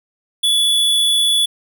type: tone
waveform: square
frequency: 3431 Hz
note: A7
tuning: 44 cents flat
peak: -13 dBFS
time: 0.43-1.46 s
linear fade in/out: 10 ms
effects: 9-bit